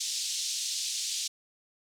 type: band-pass noise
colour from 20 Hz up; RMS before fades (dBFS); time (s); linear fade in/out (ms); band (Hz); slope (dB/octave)
white; -33; 0-1.28; 10; 3400 to 7300; 24
effects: none